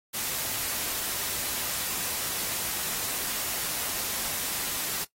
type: noise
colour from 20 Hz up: white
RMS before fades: -31 dBFS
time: 0.13-5.05 s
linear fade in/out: 20 ms
effects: noise-tail reverb RT60 0.1 s tail -17 dB re dry + AAC 48 kbps